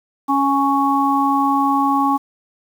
harmonic tone, 277.2 Hz, C#4, in tune, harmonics 1 / 3 / 4, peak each -18 / -18 / -18 dBFS, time 0.28-2.18 s, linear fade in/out 20 ms, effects 7-bit

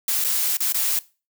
blue noise with dropouts, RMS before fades -22 dBFS, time 0.08-0.99 s, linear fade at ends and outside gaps 2 ms, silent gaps 0.241-0.246 / 0.57-0.604 / 0.723-0.744 s, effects noise-tail reverb RT60 0.3 s tail -19 dB re dry

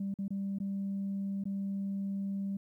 sine tone with dropouts, 196.8 Hz, G3, 7 cents sharp, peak -31 dBFS, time 0-2.57 s, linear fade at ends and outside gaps 5 ms, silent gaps 0.141-0.187 / 0.281-0.305 / 0.586-0.601 / 1.439-1.454 s, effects tanh soft clip ceiling -29 dBFS + 12-bit

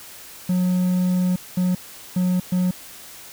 triangle tone bursts at uneven times, 181.6 Hz, F#3, 32 cents flat, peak -15 dBFS, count 4, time 0.49-1.36 / 1.57-1.75 / 2.16-2.4 / 2.52-2.71 s, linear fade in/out 5 ms, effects white hiss -41 dBFS RMS until 3.32 s

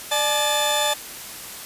sawtooth tone cluster, 594 / 858 / 3538 Hz, D5 / A5 / A7, +20 / -44 / +9 cents, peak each -20 dBFS, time 0.11-0.94 s, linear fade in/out 10 ms, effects white hiss -36 dBFS RMS until 1.65 s + resampled to 32000 Hz

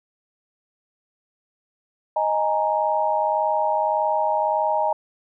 sine chord, D# suspended fourth, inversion none, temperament equal, 622.3 / 830.6 / 932.3 Hz, D#5 / G#5 / A#5, 0 / 0 / 0 cents, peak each -23 dBFS, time 2.16-4.93 s, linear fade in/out 5 ms, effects none

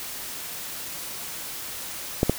clicks, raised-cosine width 2 ms, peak -5 dBFS, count 2, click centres 2.231 / 2.296 s, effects white hiss -35 dBFS RMS until 2.38 s

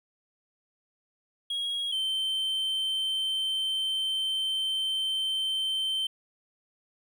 triangle tone pair in turn, 3296 / 3105 Hz, G#7 / G7, -14 / -17 cents, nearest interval minor second, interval 103 cents, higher first, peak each -27 / -25 dBFS, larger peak second, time 1.5-1.92 / 1.92-6.07 s, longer second, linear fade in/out 5 ms, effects none

